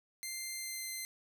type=tone with pitch glide; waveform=10% pulse; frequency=2089 to 2071 Hz; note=C7 to C7; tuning=-3 to -18 cents; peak=-30 dBFS; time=0.23-1.05 s; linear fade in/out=0 ms; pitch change=-15 cents; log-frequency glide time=0.57-0.86 s; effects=none